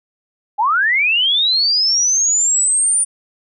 sine linear sweep, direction up, 784 to 9397 Hz, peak -12 dBFS, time 0.58-3.05 s, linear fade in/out 20 ms, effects none

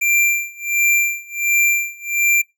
square tone with tremolo, 2368 Hz, D7, 14 cents sharp, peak -12 dBFS, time 0.01-2.42 s, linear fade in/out 10 ms, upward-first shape sine, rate 1.4 Hz, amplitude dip 95%, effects noise-tail reverb RT60 0.2 s tail -24 dB re dry

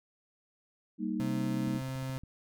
sine chord, Eb major, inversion first, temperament equal, 196 / 233.1 / 311.1 Hz, G3 / Bb3 / Eb4, 0 / 0 / 0 cents, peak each -35 dBFS, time 0.98-1.81 s, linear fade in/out 50 ms
35% pulse tone, 131.8 Hz, C3, 13 cents sharp, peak -33 dBFS, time 1.2-2.18 s, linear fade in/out 0 ms
click train, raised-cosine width 5 ms, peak -38 dBFS, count 9, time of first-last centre 1.68-2.236 s, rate 14.4 Hz
effects none

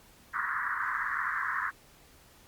white band-pass noise, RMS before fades -32 dBFS, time 0.33-1.71 s, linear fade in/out 20 ms, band 1000 to 1900 Hz, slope 96 dB/octave, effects pink hiss -58 dBFS RMS until 2.47 s + Opus 48 kbps

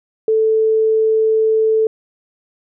sine tone, 440 Hz, A4, in tune, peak -11 dBFS, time 0.28-1.87 s, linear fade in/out 2 ms, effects none

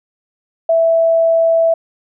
sine tone, 659.3 Hz, E5, in tune, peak -9 dBFS, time 0.69-1.74 s, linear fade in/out 5 ms, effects none

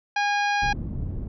harmonic tone, 818 Hz, G#5, 26 cents flat, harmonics 1 / 2 / 3 / 4 / 5 / 6 / 7, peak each -23 / -26 / -30 / -38 / -37 / -40 / -42 dBFS, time 0.16-0.73 s, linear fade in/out 5 ms
pink low-pass noise, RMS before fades -30 dBFS, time 0.62-1.28 s, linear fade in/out 5 ms, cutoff 210 Hz, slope 12 dB/octave
effects none

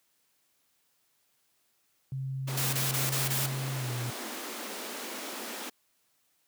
sine tone with pitch glide, 133.5 to 122.42 Hz, C3 to B2, +35 to -15 cents, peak -31 dBFS, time 2.12-4.1 s, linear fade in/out 0 ms, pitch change -150 cents, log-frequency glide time 3.74-3.92 s
pink high-pass noise, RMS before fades -39 dBFS, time 2.47-5.7 s, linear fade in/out 10 ms, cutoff 210 Hz, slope 96 dB/octave
white noise bursts, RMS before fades -31 dBFS, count 5, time 2.57-3.462 s, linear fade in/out 5 ms, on 160 ms, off 23 ms
effects white hiss -72 dBFS RMS until 6.47 s + high-pass 80 Hz 12 dB/octave

